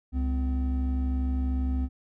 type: tone pair together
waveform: triangle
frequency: 67.73 / 255.7 Hz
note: C#2 / C4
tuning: -40 / -40 cents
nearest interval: octave + major seventh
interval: 2300 cents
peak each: -23 / -30 dBFS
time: 0.12-1.89 s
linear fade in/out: 50 ms
effects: none